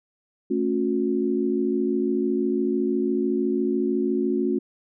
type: tone cluster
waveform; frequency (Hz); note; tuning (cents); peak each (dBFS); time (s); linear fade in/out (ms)
sine; 221.2 / 275.1 / 361.1; A3 / C#4 / F#4; +9 / -13 / -42; -26 / -25 / -24; 0.5-4.59; 10
effects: none